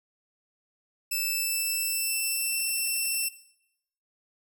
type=tone with pitch glide; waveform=5% pulse; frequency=2637 to 2689 Hz; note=E7 to E7; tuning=0 to +34 cents; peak=-18 dBFS; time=1.11-3.29 s; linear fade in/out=10 ms; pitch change=+34 cents; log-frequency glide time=1.3-2.63 s; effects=noise-tail reverb RT60 0.8 s tail -18 dB re dry